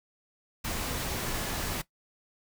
sine tone in noise, 1713 Hz, A6, 47 cents flat, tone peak -44 dBFS, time 1.25-1.75 s, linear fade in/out 10 ms, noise pink, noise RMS -33 dBFS, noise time 0.64-1.82 s, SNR -14 dB, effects noise-tail reverb RT60 0.1 s tail -17 dB re dry

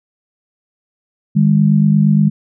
sine tone pair together, 154.6 / 203.2 Hz, D#3 / G#3, -11 / -38 cents, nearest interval perfect fourth, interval 473 cents, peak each -11 dBFS, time 1.35-2.3 s, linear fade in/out 20 ms, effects none

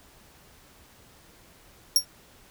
sawtooth tone with exponential decay, 5570 Hz, F8, 5 cents flat, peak -10 dBFS, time 1.96-2.05 s, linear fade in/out 2 ms, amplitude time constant 19 ms, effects pink hiss -55 dBFS RMS until 2.5 s

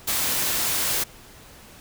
white noise, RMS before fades -24 dBFS, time 0.07-1.04 s, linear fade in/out 10 ms, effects pink hiss -47 dBFS RMS until 1.8 s

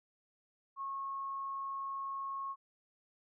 sine tone, 1092 Hz, C#6, 26 cents flat, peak -37 dBFS, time 0.76-2.56 s, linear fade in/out 50 ms, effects none

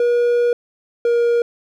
triangle tone pair in turn, 480 / 472.8 Hz, B4 / A#4, -49 / +24 cents, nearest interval unison, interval 27 cents, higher first, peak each -11 dBFS, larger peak neither, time 0-0.53 / 1.05-1.42 s, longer first, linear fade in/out 2 ms, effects none

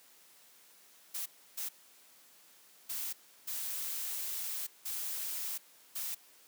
blue noise bursts at uneven times, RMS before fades -38 dBFS, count 6, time 1.14-1.26 / 1.57-1.69 / 2.89-3.13 / 3.47-4.67 / 4.85-5.58 / 5.95-6.15 s, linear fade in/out 10 ms, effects white hiss -61 dBFS RMS until 6.47 s + high-pass 200 Hz 12 dB/octave

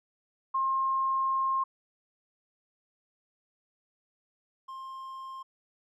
sine / triangle tone pair in turn, 1066 / 1059.2 Hz, C6 / C6, +32 / +21 cents, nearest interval unison, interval 11 cents, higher first, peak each -25 / -37 dBFS, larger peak first, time 0.54-1.64 / 4.68-5.43 s, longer first, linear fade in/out 10 ms, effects none

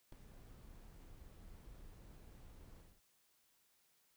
brown noise with ADSR envelope, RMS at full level -45 dBFS, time 0.12-3.01 s, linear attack 5 ms, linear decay 4 ms, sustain -12 dB, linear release 220 ms, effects white hiss -75 dBFS RMS until 4.16 s

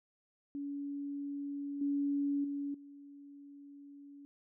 sine tone with level steps, 283.5 Hz, C#4, 39 cents sharp, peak -37 / -30 / -35 / -50 dBFS, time 0.55-4.25 s, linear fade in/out 0 ms, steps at 1.81 / 2.44 / 2.74 s, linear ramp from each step 5 ms, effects none

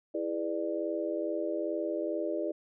sine chord, E dominant seventh, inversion none, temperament just, 329.6 / 412 / 494.4 / 593.3 Hz, E4 / G#4 / B4 / D5, 0 / -14 / +2 / +18 cents, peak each -34 / -37 / -39 / -34 dBFS, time 0.14-2.52 s, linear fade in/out 10 ms, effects none

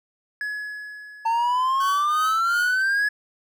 triangle tone with exponential decay, 1692 Hz, G#6, 32 cents sharp, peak -23 dBFS, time 0.41-2.39 s, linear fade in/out 1 ms, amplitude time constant 430 ms
triangle exponential sweep, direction up, 897 to 1701 Hz, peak -17 dBFS, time 1.25-3.09 s, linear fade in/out 10 ms
sawtooth tone with tremolo, 1527 Hz, G6, 46 cents flat, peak -24 dBFS, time 1.8-2.82 s, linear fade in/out 5 ms, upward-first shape triangle, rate 2.8 Hz, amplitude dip 95%
effects none

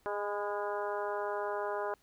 harmonic tone with a mistuned harmonic, 205.7 Hz, G#3, 16 cents flat, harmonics 2 / 3 / 4 / 5 / 6 / 7 / 8, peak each -37 / -38 / -40 / -40 / -45 / -44 / -49 dBFS, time 0.06-1.94 s, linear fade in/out 0 ms, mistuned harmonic 5, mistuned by -34 cents, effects pink hiss -69 dBFS RMS until 2.02 s

